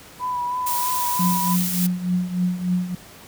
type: tone with vibrato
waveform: sine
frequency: 987.8 Hz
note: B5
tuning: in tune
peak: -22 dBFS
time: 0.19-1.57 s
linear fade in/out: 50 ms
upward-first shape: sine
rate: 3.1 Hz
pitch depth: 26 cents each way
type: noise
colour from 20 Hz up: blue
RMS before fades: -26 dBFS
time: 0.66-1.87 s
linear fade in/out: 10 ms
type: tone with tremolo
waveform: sine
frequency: 180.2 Hz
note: F#3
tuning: 45 cents flat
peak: -16 dBFS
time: 1.19-2.95 s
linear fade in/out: 5 ms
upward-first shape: triangle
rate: 3.4 Hz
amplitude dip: 80%
effects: pink hiss -44 dBFS RMS until 3.27 s + high-pass 60 Hz 12 dB/octave